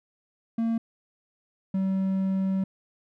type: tone pair in turn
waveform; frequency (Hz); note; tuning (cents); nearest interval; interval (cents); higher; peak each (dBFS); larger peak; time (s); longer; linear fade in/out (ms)
triangle; 228.1 / 191.36; A#3 / G3; -37 / -41; minor third; 304; first; -21; neither; 0.58-0.78 / 1.74-2.64; second; 5
effects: none